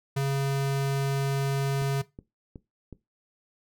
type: tone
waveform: square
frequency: 137.7 Hz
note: C#3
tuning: 11 cents flat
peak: -25 dBFS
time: 0.16-2.02 s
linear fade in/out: 10 ms
type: click train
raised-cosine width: 3 ms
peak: -28 dBFS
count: 4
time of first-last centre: 1.82-2.927 s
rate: 2.71 Hz
effects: noise-tail reverb RT60 0.2 s tail -17 dB re dry